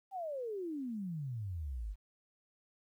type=exponential sweep; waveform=sine; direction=down; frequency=801 to 46.25 Hz; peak=-37 dBFS; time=0.11-1.96 s; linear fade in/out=50 ms; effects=12-bit